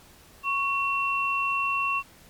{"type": "tone pair together", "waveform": "sine", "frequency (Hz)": [1108.7, 2720], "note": ["C#6", "F7"], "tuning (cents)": [0, -46], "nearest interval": "octave + major third", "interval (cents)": 1554, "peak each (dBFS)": -26, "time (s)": [0.43, 2.03], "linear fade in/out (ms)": 50, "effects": ["pink hiss -53 dBFS RMS until 2.29 s", "MP3 96 kbps"]}